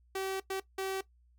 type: tone bursts at uneven times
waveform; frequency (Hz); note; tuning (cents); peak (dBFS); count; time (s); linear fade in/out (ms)
sawtooth; 383.9; G4; -36; -29; 3; 0.15-0.4 / 0.5-0.6 / 0.78-1.01; 5
effects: noise-tail reverb RT60 0.1 s tail -17 dB re dry + added 60 Hz sine -62 dBFS peak until 1.38 s